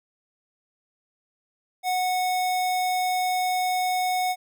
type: tone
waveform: square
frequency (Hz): 735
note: F#5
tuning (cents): -12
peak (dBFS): -23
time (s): 1.83-4.36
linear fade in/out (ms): 50
effects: none